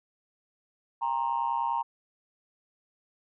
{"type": "tone with amplitude modulation", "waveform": "sine", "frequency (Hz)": 932.3, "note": "A#5", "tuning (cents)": 0, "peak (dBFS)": -21, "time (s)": [1.01, 1.83], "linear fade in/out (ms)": 20, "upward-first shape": "sine", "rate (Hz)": 130, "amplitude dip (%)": 95, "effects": ["tanh soft clip ceiling -18 dBFS"]}